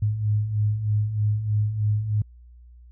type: beating tone pair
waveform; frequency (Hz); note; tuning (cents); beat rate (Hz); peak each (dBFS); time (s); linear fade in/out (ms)
sine; 103.3 / 106.5; G#2 / G#2; -9 / +44; 3.2; -28 / -21; 0.02-2.22; 5
effects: added 60 Hz sine -45 dBFS peak until 2.91 s